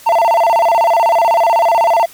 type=tone with vibrato; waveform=triangle; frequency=784 Hz; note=G5; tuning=in tune; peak=-6 dBFS; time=0.06-2.06 s; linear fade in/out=10 ms; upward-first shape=square; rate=16 Hz; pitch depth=260 cents each way; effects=white hiss -39 dBFS RMS until 2.13 s + MP3 96 kbps